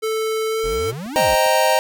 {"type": "tone with pitch glide", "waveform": "square", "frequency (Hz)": [440, 446.9], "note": ["A4", "A4"], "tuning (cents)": [0, 27], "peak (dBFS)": -20, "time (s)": [0.02, 0.92], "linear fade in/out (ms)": 20, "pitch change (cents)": 27, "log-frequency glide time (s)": [0.48, 0.66]}
{"type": "exponential two-way sweep", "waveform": "square", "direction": "up then down", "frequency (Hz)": [36.3, 331.1, 36.3], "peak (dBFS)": -28, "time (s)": [0.63, 1.36], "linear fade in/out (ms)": 20, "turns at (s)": 1.16}
{"type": "click train", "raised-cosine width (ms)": 2, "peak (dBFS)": -28, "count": 7, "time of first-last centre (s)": [0.66, 1.463], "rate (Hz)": 7.47}
{"type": "chord", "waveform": "square", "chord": "C minor seventh", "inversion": "none", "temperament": "equal", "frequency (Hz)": [523.3, 622.3, 784, 932.3], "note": ["C5", "Eb5", "G5", "Bb5"], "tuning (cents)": [0, 0, 0, 0], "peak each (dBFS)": [-21, -19, -22, -20], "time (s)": [1.16, 1.79], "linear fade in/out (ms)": 0}
{"effects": []}